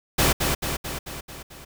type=noise with echo; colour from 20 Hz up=pink; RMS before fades=-19 dBFS; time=0.18-0.33 s; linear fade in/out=10 ms; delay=220 ms; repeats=6; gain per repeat=-4 dB; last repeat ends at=1.65 s; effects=none